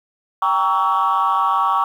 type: chord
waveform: sine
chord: G diminished seventh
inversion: none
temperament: equal with one note detuned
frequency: 784 / 932.3 / 1128.1 / 1318.5 Hz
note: G5 / Bb5 / Db6 / Fb6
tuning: 0 / 0 / +30 / 0 cents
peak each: -21 / -20 / -16 / -22 dBFS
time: 0.42-1.84 s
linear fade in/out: 2 ms
effects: tanh soft clip ceiling -9 dBFS + 8-bit